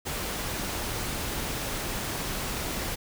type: noise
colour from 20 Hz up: pink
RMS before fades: -32 dBFS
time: 0.05-2.96 s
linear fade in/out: 20 ms
effects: none